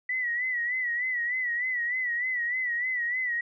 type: tone with vibrato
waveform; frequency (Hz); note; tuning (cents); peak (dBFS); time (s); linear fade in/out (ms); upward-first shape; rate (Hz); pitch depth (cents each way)
sine; 1959; B6; -15; -26; 0.09-3.41; 5; sine; 3.3; 77
effects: none